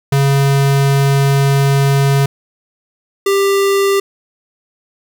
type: tone pair in turn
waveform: square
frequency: 138.59 / 395.2 Hz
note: C#3 / G4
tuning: 0 / +14 cents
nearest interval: octave + tritone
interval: 1814 cents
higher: second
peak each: -10 / -11 dBFS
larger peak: first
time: 0.12-2.26 / 3.26-4 s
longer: first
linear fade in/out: 5 ms
effects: 8-bit